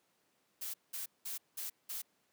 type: noise bursts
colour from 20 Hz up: blue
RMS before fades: -41 dBFS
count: 5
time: 0.61-2.02 s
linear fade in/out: 10 ms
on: 130 ms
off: 190 ms
effects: pink hiss -75 dBFS RMS until 2.32 s + high-pass 200 Hz 12 dB/octave

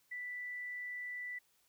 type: tone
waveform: sine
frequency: 1975.5 Hz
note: B6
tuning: in tune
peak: -40 dBFS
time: 0.11-1.39 s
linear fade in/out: 10 ms
effects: white hiss -73 dBFS RMS until 1.68 s

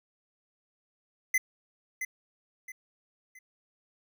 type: tone with echo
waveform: square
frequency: 2038 Hz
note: C7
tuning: 46 cents flat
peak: -23 dBFS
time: 1.34-1.38 s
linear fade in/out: 5 ms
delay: 670 ms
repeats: 3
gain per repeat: -9 dB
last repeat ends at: 3.39 s
effects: none

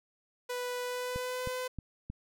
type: tone with pitch glide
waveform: sawtooth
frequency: 494 to 506.7 Hz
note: B4 to B4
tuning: 0 to +44 cents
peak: -30 dBFS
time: 0.49-1.68 s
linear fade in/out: 10 ms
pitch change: +44 cents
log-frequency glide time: 0.83-1.5 s
type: click train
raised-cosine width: 5 ms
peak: -26 dBFS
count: 4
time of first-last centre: 1.16-2.1 s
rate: 3.19 Hz
effects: none

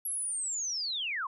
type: linear sweep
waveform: sine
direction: down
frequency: 11390 to 987.8 Hz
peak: -31 dBFS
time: 0.05-1.27 s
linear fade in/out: 5 ms
effects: none

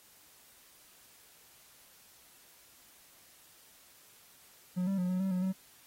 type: tone with pitch steps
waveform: triangle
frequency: 181.2 / 194.7 / 180.3 / 183.5 / 191.6 / 182.3 / 188.9 Hz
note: F#3 / G3 / F#3 / F#3 / G3 / F#3 / F#3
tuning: -36 / -12 / -45 / -14 / -39 / -25 / +36 cents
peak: -27 dBFS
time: 4.76-5.53 s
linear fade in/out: 20 ms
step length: 110 ms
effects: white hiss -60 dBFS RMS until 5.86 s + AAC 48 kbps

